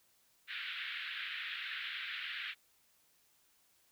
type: band-pass noise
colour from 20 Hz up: pink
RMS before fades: -42 dBFS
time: 0.47-2.55 s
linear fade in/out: 50 ms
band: 1500 to 3700 Hz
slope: 48 dB/octave
effects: white hiss -71 dBFS RMS until 3.91 s